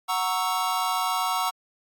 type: chord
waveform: square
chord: F# dominant seventh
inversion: none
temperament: equal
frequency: 740 / 932.3 / 1108.7 / 1318.5 Hz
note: F#5 / A#5 / C#6 / E6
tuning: 0 / 0 / 0 / 0 cents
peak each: -30 dBFS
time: 0.08-1.51 s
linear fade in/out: 20 ms
effects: AAC 64 kbps